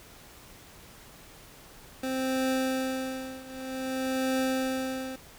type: tone with tremolo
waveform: 25% pulse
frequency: 261.6 Hz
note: C4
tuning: in tune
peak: -21 dBFS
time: 2.03-5.16 s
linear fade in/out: 5 ms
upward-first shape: triangle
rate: 0.53 Hz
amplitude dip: 90%
effects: pink hiss -51 dBFS RMS until 5.38 s